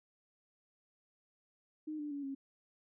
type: tone with pitch steps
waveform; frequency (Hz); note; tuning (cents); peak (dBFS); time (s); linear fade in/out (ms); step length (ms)
sine; 307.7 / 295.7 / 284.1 / 273; D#4 / D4 / C#4 / C#4; -19 / +12 / +43 / -26; -38; 1.87-2.35; 10; 120
effects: none